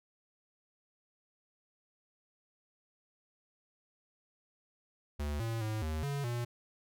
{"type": "tone with pitch steps", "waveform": "square", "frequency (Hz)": [73.4, 114, 108.5, 78.2, 141.3, 119.8], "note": ["D2", "A#2", "A2", "D#2", "C#3", "A#2"], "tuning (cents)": [0, -38, -24, 9, 34, 48], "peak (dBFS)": -34, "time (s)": [5.19, 6.45], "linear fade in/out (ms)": 10, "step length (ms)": 210, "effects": []}